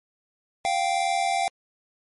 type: tone pair together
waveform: square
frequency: 698.5 / 780.1 Hz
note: F5 / G5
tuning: 0 / -9 cents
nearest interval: major second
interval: 191 cents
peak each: -26 / -25 dBFS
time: 0.65-1.48 s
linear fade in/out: 0 ms
effects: MP3 48 kbps